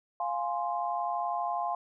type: chord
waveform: sine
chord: F minor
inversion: none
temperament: equal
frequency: 698.5 / 830.6 / 1046.5 Hz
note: F5 / Ab5 / C6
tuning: 0 / 0 / 0 cents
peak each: -32 / -34 / -34 dBFS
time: 0.2-1.75 s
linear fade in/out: 2 ms
effects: none